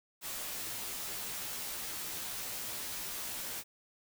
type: noise with comb filter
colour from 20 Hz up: white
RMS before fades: -40 dBFS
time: 0.21-3.64 s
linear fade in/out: 50 ms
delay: 14 ms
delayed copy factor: -0.85
effects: none

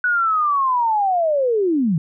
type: linear sweep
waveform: sine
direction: down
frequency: 1484 to 146.83 Hz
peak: -15 dBFS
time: 0.04-1.98 s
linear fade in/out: 2 ms
effects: none

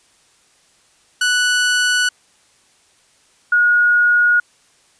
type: tone pair in turn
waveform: sawtooth / sine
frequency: 1480 / 1444.5 Hz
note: F#6 / F#6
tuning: 0 / -42 cents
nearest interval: unison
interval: 42 cents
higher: first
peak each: -10 / -10 dBFS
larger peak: neither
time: 1.21-2.09 / 3.52-4.4 s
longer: neither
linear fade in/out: 5 ms
effects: white hiss -55 dBFS RMS until 4.99 s + resampled to 22050 Hz

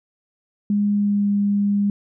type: tone with pitch glide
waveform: sine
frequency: 205.1 to 202.7 Hz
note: G#3 to G#3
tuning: -21 to -42 cents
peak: -16 dBFS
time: 0.7-1.9 s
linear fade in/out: 2 ms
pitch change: -21 cents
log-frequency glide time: 0.9-1.3 s
effects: none

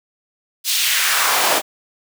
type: noise with high-pass filter sweep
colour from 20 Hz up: pink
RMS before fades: -17 dBFS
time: 0.64-1.62 s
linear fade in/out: 50 ms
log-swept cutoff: 4300 to 460 Hz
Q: 1.4
effects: none

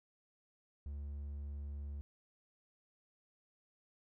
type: tone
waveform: triangle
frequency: 71.7 Hz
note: D2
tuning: 41 cents flat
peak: -39 dBFS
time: 0.86-2.01 s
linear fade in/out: 0 ms
effects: none

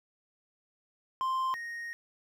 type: tone pair in turn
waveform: triangle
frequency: 1046.5 / 1864.7 Hz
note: C6 / A#6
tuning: 0 / 0 cents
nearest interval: minor seventh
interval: 1000 cents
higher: second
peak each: -26 / -35 dBFS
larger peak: first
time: 1.21-1.54 / 1.54-1.93 s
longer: second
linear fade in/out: 0 ms
effects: none

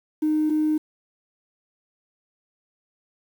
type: tone pair in turn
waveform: triangle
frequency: 307.8 / 307.8 Hz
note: D#4 / D#4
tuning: -19 / -19 cents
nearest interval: unison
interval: 0 cents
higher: neither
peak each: -15 dBFS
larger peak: neither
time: 0.22-0.5 / 0.5-0.78 s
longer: neither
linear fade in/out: 10 ms
effects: tanh soft clip ceiling -16 dBFS + 8-bit

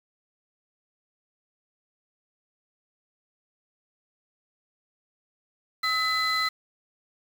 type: tone cluster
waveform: sine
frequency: 1287 / 2005 / 4066 Hz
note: E6 / B6 / B7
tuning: -42 / +26 / +50 cents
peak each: -26 dBFS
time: 5.83-6.49 s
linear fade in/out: 10 ms
effects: tanh soft clip ceiling -18 dBFS + 7-bit

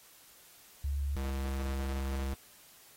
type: tone pair in turn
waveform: sine / square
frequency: 70.5 / 67.5 Hz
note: C#2 / C#2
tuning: +30 / -45 cents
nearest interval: minor second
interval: 75 cents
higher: first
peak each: -30 / -33 dBFS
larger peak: first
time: 0.84-1.16 / 1.16-2.34 s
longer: second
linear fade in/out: 5 ms
effects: white hiss -58 dBFS RMS until 2.96 s + AAC 48 kbps

